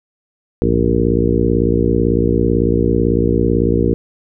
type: harmonic tone with a mistuned harmonic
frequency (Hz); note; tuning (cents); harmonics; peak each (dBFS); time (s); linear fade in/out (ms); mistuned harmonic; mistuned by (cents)
58; A#1; -8; 1 / 2 / 3 / 4 / 5 / 6 / 7 / 8; -20 / -20 / -20 / -20 / -20 / -20 / -20 / -20; 0.62-3.94; 0; 2; -140
effects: none